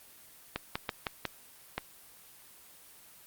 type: clicks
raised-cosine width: 0.3 ms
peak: -15 dBFS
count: 6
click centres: 0.56 / 0.755 / 0.892 / 1.068 / 1.253 / 1.78 s
effects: white hiss -55 dBFS RMS until 3.26 s + Opus 24 kbps